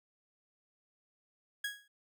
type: tone with exponential decay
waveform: 30% pulse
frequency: 1656 Hz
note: G#6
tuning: 5 cents flat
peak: -29 dBFS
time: 1.64-1.88 s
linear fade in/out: 5 ms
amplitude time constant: 52 ms
effects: none